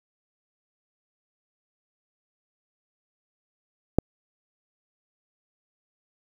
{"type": "click", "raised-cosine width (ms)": 2, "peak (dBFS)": -4, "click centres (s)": 3.986, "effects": ["7-bit"]}